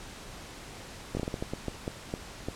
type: slowing click train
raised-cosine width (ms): 2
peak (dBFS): -18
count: 12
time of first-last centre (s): 1.15-2.485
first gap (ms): 20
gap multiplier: 1.33
effects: pink hiss -45 dBFS RMS until 2.55 s + low-pass 9000 Hz 12 dB/octave